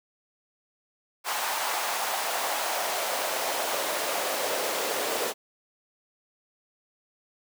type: noise with high-pass filter sweep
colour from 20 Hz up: pink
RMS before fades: -29 dBFS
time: 1.24-5.34 s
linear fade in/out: 50 ms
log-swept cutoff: 880 to 470 Hz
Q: 2.1
effects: none